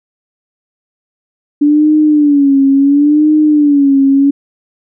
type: tone with vibrato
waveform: sine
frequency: 289.1 Hz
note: D4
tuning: 27 cents flat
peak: -5 dBFS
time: 1.61-4.31 s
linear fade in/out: 10 ms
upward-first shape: sine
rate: 0.72 Hz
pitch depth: 100 cents each way
effects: none